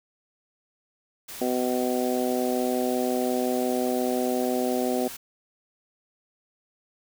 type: noise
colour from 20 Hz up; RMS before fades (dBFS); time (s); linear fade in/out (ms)
white; -39; 1.28-5.17; 10
type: harmonic tone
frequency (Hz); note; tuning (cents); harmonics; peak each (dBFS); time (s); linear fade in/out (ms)
125.7; B2; +31; 2 / 3 / 4 / 5 / 6; -27 / -29 / -30 / -31 / -32; 1.41-5.08; 5
effects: none